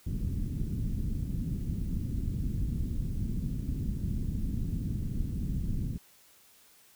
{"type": "low-pass noise", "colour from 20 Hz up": "pink", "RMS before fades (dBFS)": -32, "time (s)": [0.06, 5.98], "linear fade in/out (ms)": 10, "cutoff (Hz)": 240, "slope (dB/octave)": 24, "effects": ["white hiss -60 dBFS RMS until 6.95 s"]}